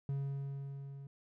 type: tone with level ramp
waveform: triangle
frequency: 138.59 Hz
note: C#3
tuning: in tune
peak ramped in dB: -31 to -44 dBFS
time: 0.09-1.07 s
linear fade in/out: 2 ms
effects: none